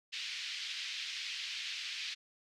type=band-pass noise; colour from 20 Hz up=pink; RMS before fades=-41 dBFS; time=0.12-2.15 s; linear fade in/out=20 ms; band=2300 to 4900 Hz; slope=24 dB/octave; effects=none